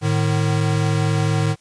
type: tone pair together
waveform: square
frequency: 108.1 / 152.51 Hz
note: A2 / D#3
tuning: -30 / -34 cents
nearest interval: tritone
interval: 596 cents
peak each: -20 dBFS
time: 0.01-1.56 s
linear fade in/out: 50 ms
effects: white hiss -57 dBFS RMS until 1.6 s + resampled to 22050 Hz